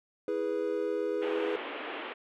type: chord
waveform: triangle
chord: E major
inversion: none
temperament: equal with one note detuned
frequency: 327.2 / 415.3 / 493.9 Hz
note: E4 / G#4 / B4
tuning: -13 / 0 / 0 cents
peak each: -34 / -30 / -31 dBFS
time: 0.28-1.56 s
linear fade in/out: 2 ms
type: band-pass noise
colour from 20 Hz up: pink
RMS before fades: -39 dBFS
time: 1.21-2.14 s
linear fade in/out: 20 ms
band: 280 to 3200 Hz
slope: 48 dB/octave
effects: none